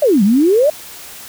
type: exponential two-way sweep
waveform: sine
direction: down then up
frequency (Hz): 635 to 188 to 635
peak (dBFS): -8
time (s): 0.02-0.7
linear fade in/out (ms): 5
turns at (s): 0.23
effects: white hiss -34 dBFS RMS until 1.28 s